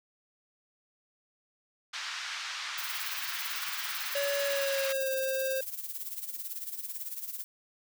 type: band-pass noise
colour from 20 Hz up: pink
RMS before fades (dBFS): -38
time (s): 1.93-4.93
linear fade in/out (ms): 10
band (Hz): 1200 to 5900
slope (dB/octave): 24
type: noise with tremolo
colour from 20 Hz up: violet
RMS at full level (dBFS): -36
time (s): 2.78-7.44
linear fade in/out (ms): 0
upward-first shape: sine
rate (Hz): 18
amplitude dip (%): 70
type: tone with pitch glide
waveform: square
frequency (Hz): 565 to 530.2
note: C#5 to C5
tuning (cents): +33 to +23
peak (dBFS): -30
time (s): 4.15-5.61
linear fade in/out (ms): 5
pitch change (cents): -110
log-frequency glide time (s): 4.41-5.12
effects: none